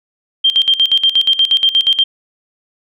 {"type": "tone with tremolo", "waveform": "sine", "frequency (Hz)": 3171, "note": "G7", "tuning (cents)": 19, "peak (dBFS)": -7, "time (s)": [0.44, 2.04], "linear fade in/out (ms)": 10, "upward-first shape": "square", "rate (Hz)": 8.4, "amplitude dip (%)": 80, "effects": []}